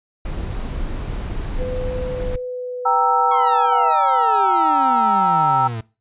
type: noise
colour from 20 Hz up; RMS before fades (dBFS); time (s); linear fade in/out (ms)
brown; -25; 0.25-2.36; 5
type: tone with pitch glide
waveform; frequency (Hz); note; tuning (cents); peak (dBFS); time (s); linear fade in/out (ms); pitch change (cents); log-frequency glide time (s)
sine; 505 to 487.8; B4 to B4; +39 to -21; -24; 1.57-3.94; 50; -60; 2.03-3.62
type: chord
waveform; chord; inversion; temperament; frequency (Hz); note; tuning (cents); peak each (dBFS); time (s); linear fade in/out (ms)
sine; E diminished; first; equal; 784 / 932.3 / 1318.5; G5 / Bb5 / E6; 0 / 0 / 0; -18; 2.85-5.68; 10
type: exponential sweep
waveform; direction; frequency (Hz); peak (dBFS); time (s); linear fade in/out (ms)
40% pulse; down; 1116 to 108.7; -24; 3.31-5.81; 5
effects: noise-tail reverb RT60 0.3 s tail -21 dB re dry + resampled to 8000 Hz